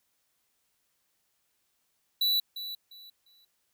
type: tone with echo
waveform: square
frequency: 3951 Hz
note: B7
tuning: in tune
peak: -24 dBFS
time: 2.21-2.4 s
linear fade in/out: 5 ms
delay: 350 ms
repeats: 3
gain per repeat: -12 dB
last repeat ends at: 3.45 s
effects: white hiss -75 dBFS RMS until 3.73 s